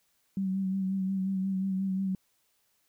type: tone with vibrato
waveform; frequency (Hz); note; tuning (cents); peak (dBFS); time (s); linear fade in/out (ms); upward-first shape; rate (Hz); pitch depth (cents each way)
sine; 191.1; G3; -44; -27; 0.37-2.15; 2; sine; 5.6; 31
effects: white hiss -72 dBFS RMS until 2.88 s